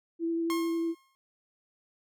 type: tone with vibrato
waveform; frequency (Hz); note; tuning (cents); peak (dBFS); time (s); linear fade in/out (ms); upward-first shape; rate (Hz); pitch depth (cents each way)
sine; 332.6; E4; +16; -27; 0.19-0.95; 50; sine; 11; 11
type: tone with exponential decay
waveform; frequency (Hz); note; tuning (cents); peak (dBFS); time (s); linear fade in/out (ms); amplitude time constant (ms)
sawtooth; 1073; C6; +43; -27; 0.5-1.15; 0; 140
effects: none